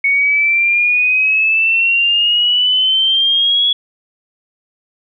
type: exponential sweep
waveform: sine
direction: up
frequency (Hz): 2217 to 3375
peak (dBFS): -10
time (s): 0.04-3.73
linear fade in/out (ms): 5
effects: none